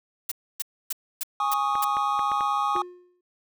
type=noise bursts; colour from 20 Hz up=blue; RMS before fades=-28 dBFS; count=6; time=0.29-1.846 s; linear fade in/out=5 ms; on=26 ms; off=280 ms
type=chord; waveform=triangle; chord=Ab suspended fourth; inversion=none; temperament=equal with one note detuned; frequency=825.3 / 1108.7 / 1244.5 Hz; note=Ab5 / Db6 / Eb6; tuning=-11 / 0 / 0 cents; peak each=-25 dBFS; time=1.4-2.82 s; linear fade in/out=2 ms
type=clicks; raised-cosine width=0.5 ms; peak=-20 dBFS; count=6; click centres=1.754 / 1.969 / 2.193 / 2.317 / 2.408 / 2.763 s
type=tone with exponential decay; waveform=triangle; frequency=357.7 Hz; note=F4; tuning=41 cents sharp; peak=-27 dBFS; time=2.75-3.21 s; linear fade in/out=5 ms; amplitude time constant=99 ms
effects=none